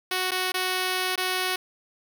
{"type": "tone with dropouts", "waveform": "5% pulse", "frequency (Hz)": 370, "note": "F#4", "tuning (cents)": 0, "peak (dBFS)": -13, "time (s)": [0.11, 1.56], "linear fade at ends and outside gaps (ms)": 5, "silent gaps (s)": [[0.309, 0.316], [0.52, 0.541], [1.158, 1.176]], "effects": ["9-bit"]}